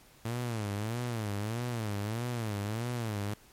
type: tone with vibrato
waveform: sawtooth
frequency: 111.4 Hz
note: A2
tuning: 22 cents sharp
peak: -28 dBFS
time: 0.25-3.34 s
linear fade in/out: 5 ms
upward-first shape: sine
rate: 1.6 Hz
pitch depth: 170 cents each way
effects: pink hiss -59 dBFS RMS until 3.52 s + MP3 64 kbps